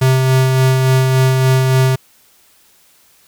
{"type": "tone with tremolo", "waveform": "square", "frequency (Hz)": 130.81, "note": "C3", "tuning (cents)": 0, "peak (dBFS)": -9, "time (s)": [0.01, 1.96], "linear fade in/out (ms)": 10, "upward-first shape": "sine", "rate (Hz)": 3.5, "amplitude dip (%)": 30, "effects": ["white hiss -51 dBFS RMS until 3.27 s"]}